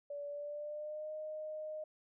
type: tone with pitch glide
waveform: sine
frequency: 576 to 617.3 Hz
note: D5 to D#5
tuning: -34 to -14 cents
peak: -40 dBFS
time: 0.1-1.84 s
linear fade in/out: 5 ms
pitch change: +120 cents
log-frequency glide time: 0.27-1.12 s
effects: none